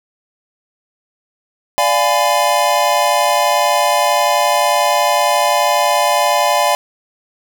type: chord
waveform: square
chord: D diminished seventh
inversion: none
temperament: equal with one note detuned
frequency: 587.3 / 698.5 / 830.6 / 1009.1 Hz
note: D5 / F5 / Ab5 / Cb6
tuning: 0 / 0 / 0 / +37 cents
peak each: -18 dBFS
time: 1.78-6.75 s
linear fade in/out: 0 ms
effects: none